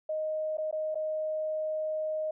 sine tone with dropouts, 622.3 Hz, D#5, in tune, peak -29 dBFS, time 0.09-2.31 s, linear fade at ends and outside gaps 5 ms, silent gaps 0.572-0.582 / 0.712-0.726 / 0.946-0.954 s, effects none

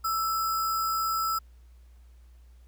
sine tone with sample-and-hold, 1318.5 Hz, E6, in tune, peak -25 dBFS, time 0.04-1.39 s, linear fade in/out 10 ms, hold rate 6300 Hz, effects added 60 Hz sine -50 dBFS peak until 2.67 s + pink hiss -69 dBFS RMS until 2.67 s

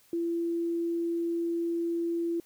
sine tone, 338 Hz, E4, 43 cents sharp, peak -27 dBFS, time 0.13-2.4 s, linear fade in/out 2 ms, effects white hiss -62 dBFS RMS until 2.45 s

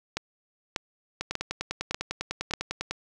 two click trains, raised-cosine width 0.2 ms, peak -13 / -11 dBFS, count 18 / 5, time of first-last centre 1.21-2.91 / 0.17-2.537 s, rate 10 / 1.69 Hz, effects none

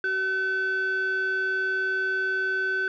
sine tone pair together, 380.1 / 1520.4 Hz, F#4 / F#6, +47 / +47 cents, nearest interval 2 octaves, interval 2400 cents, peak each -29 / -22 dBFS, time 0.04-2.88 s, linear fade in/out 2 ms, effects tanh soft clip ceiling -21 dBFS

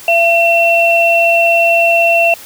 sine tone pair together, 677.2 / 2709 Hz, E5 / E7, +46 / +47 cents, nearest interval 2 octaves, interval 2401 cents, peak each -10 dBFS, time 0.08-2.34 s, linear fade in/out 2 ms, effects white hiss -34 dBFS RMS until 2.45 s

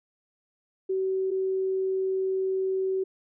sine tone pair in turn, 380 / 380 Hz, F#4 / F#4, +46 / +46 cents, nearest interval unison, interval 0 cents, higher neither, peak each -24 dBFS, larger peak neither, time 0.89-1.31 / 1.31-3.04 s, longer second, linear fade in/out 10 ms, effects none

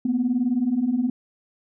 sine beating tone pair, 233.1 / 252.1 Hz, A#3 / B3, 0 / +36 cents, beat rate 19 Hz, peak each -24 / -20 dBFS, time 0.05-1.1 s, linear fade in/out 5 ms, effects tanh soft clip ceiling -13 dBFS

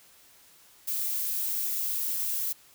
violet noise, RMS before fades -30 dBFS, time 0.87-2.53 s, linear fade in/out 10 ms, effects white hiss -57 dBFS RMS until 2.74 s

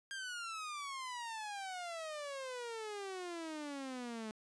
sawtooth exponential sweep, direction down, 1615 to 213.9 Hz, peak -38 dBFS, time 0.11-4.31 s, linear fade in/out 0 ms, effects resampled to 22050 Hz

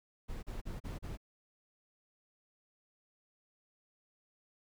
brown noise bursts, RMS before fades -41 dBFS, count 5, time 0.28-1.174 s, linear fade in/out 20 ms, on 150 ms, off 36 ms, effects none

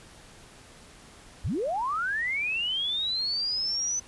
sine linear sweep, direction up, 43.29 to 6070 Hz, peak -26 dBFS, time 1.44-4 s, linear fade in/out 10 ms, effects pink hiss -51 dBFS RMS until 4.07 s + resampled to 24000 Hz

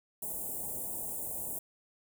white band-stop noise, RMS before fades -38 dBFS, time 0.22-1.59 s, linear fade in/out 5 ms, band 850 to 7800 Hz, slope 48 dB/octave, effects none

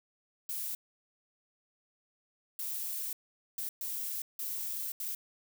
violet noise bursts at uneven times, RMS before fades -37 dBFS, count 6, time 0.49-0.75 / 2.59-3.13 / 3.58-3.69 / 3.81-4.22 / 4.39-4.92 / 5-5.15 s, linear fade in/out 2 ms, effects none

